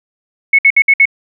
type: tone bursts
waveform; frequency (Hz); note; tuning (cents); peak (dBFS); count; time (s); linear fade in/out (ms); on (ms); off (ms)
sine; 2200; C#7; -14; -4; 5; 0.53-1.055; 5; 57; 60
effects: none